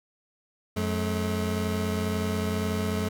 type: tone pair together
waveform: 25% pulse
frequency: 90.4 / 215 Hz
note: F#2 / A3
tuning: -40 / -40 cents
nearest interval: octave + minor third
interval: 1500 cents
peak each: -25 dBFS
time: 0.76-3.09 s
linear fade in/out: 10 ms
effects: none

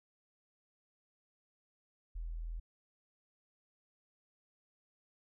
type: tone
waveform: sine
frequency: 41.2 Hz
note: E1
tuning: in tune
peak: -38 dBFS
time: 2.15-2.6 s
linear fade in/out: 10 ms
effects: none

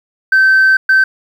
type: tone bursts at uneven times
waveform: sine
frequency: 1546 Hz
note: G6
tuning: 24 cents flat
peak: -4 dBFS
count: 2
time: 0.32-0.77 / 0.89-1.04 s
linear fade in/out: 5 ms
effects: tanh soft clip ceiling -4 dBFS + 7-bit

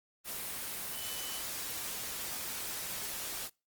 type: tone in noise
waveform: sine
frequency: 2996 Hz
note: F#7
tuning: 21 cents sharp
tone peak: -45 dBFS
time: 0.9-1.43 s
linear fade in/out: 50 ms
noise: white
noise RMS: -39 dBFS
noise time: 0.24-3.5 s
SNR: -9 dB
effects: noise-tail reverb RT60 0.3 s tail -26 dB re dry + Opus 24 kbps

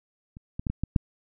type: clicks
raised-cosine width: 5 ms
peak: -30 / -19 / -15 / -16 / -14 / -7 dBFS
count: 6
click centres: 0.369 / 0.595 / 0.668 / 0.7 / 0.836 / 0.962 s
effects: none

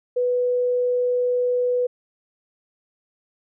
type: tone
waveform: sine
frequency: 493.9 Hz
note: B4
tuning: in tune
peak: -18 dBFS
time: 0.16-1.87 s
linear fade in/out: 10 ms
effects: none

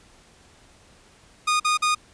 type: tone bursts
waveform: sawtooth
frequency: 1230 Hz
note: D#6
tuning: 20 cents flat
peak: -15 dBFS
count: 3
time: 1.47-1.95 s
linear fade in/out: 10 ms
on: 130 ms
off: 45 ms
effects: pink hiss -54 dBFS RMS until 2.13 s + resampled to 22050 Hz

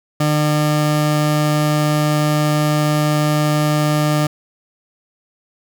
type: tone pair together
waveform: 30% pulse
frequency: 150.5 / 602 Hz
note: D3 / D5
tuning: +43 / +43 cents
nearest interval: 2 octaves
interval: 2400 cents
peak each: -12 / -22 dBFS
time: 0.2-4.27 s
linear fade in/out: 5 ms
effects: none

